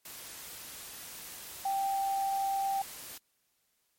sine tone in noise, 784 Hz, G5, in tune, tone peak -28 dBFS, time 1.65-2.82 s, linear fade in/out 5 ms, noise white, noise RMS -45 dBFS, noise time 0.05-3.18 s, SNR +14 dB, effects white hiss -75 dBFS RMS until 3.98 s + MP3 64 kbps

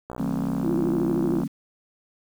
click train, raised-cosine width 1 ms, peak -20 dBFS, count 84, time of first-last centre 0.1-1.434 s, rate 62.2 Hz
sine chord, D# diminished seventh, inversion none, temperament just, 155.56 / 186.68 / 224 / 268.8 Hz, D#3 / F#3 / A3 / C4, 0 / +16 / +31 / +47 cents, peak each -31 / -31 / -29 / -28 dBFS, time 0.18-1.48 s, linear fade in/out 20 ms
sine tone with vibrato, 338.2 Hz, E4, 44 cents sharp, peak -23 dBFS, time 0.62-1.43 s, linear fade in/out 50 ms, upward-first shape sine, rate 13 Hz, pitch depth 89 cents each way
effects 8-bit

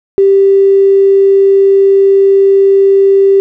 triangle tone with tanh clipping, 392 Hz, G4, in tune, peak -3 dBFS, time 0.18-3.4 s, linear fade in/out 0 ms, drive 3 dB, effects none

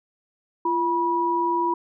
sine tone pair together, 343.1 / 972 Hz, F4 / B5, -31 / -28 cents, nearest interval octave + tritone, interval 1803 cents, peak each -25 / -21 dBFS, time 0.65-1.74 s, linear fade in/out 5 ms, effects none

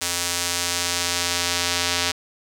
square tone with band-pass filter sweep, 87.31 Hz, F2, in tune, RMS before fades -24 dBFS, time 0.01-2.12 s, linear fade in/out 10 ms, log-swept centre 7600 to 4700 Hz, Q 0.91, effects none

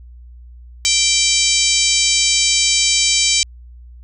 harmonic tone with a mistuned harmonic, 780 Hz, G5, 9 cents flat, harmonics 3 / 4 / 5 / 6 / 7 / 8 / 9 / 10, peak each -21 / -21 / -21 / -21 / -21 / -21 / -21 / -21 dBFS, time 0.85-3.43 s, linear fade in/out 0 ms, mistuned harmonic 10, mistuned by +25 cents, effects added 60 Hz sine -36 dBFS peak until 4.03 s

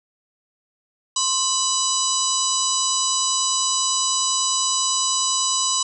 harmonic tone with a mistuned harmonic, 991 Hz, B5, 6 cents sharp, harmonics 1 / 3 / 4 / 5 / 6 / 7 / 8, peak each -26 / -29 / -26 / -29 / -26 / -29 / -24 dBFS, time 1.16-5.83 s, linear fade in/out 5 ms, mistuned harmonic 1, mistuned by +110 cents, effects none

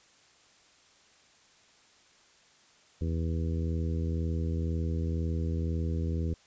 harmonic tone, 82 Hz, E2, 9 cents flat, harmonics 1 / 2 / 3 / 4 / 5 / 6, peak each -29 / -35 / -39 / -41 / -43 / -45 dBFS, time 3.01-6.34 s, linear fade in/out 5 ms, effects white hiss -61 dBFS RMS until 6.46 s + resampled to 16000 Hz

